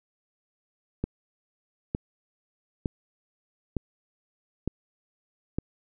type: click train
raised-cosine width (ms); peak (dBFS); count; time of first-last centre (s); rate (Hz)
3; -14; 6; 1.04-5.585; 1.1
effects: none